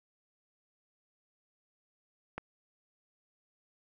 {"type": "click", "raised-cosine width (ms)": 0.5, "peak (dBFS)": -22, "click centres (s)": 2.38, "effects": []}